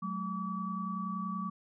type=tone cluster; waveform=sine; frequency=184.5 / 215 / 1146 Hz; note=F#3 / A3 / D6; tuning=-5 / -40 / -43 cents; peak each=-37 / -40 / -37 dBFS; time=0.02-1.5 s; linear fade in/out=10 ms; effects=none